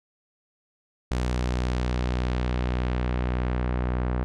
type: tone with low-pass filter sweep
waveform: sawtooth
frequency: 61.74 Hz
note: B1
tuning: in tune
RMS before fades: -26 dBFS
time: 1.11-4.24 s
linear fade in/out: 0 ms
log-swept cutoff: 7600 to 1500 Hz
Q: 0.89
effects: none